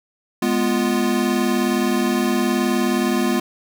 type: chord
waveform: square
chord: F diminished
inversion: first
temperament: equal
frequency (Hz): 207.7 / 246.9 / 349.2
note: Ab3 / Cb4 / F4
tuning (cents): 0 / 0 / 0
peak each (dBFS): -23 / -21 / -23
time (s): 0.42-3.4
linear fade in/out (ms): 5
effects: none